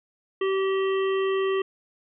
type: harmonic tone with a mistuned harmonic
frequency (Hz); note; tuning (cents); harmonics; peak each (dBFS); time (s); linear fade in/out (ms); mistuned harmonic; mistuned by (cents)
385.5; G4; -29; 1 / 3 / 5 / 7 / 8; -22 / -32 / -36 / -39 / -40; 0.41-1.62; 5; 8; +28
effects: none